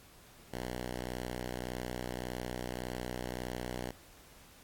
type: tone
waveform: 5% pulse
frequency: 61.74 Hz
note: B1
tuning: in tune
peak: -26 dBFS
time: 0.52-3.92 s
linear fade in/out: 20 ms
effects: pink hiss -58 dBFS RMS until 4.63 s + AAC 64 kbps